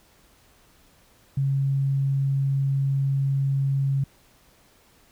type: tone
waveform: sine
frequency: 137.1 Hz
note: C#3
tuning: 19 cents flat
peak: -20 dBFS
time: 1.37-4.04 s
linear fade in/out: 5 ms
effects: pink hiss -58 dBFS RMS until 5.11 s